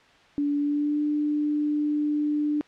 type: tone with pitch glide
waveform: sine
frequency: 288.7 to 297.2 Hz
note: D4 to D4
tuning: -30 to +21 cents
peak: -22 dBFS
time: 0.38-2.61 s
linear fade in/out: 0 ms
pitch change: +51 cents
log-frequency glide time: 0.58-1.01 s
effects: white hiss -55 dBFS RMS until 2.67 s + low-pass 3000 Hz 12 dB/octave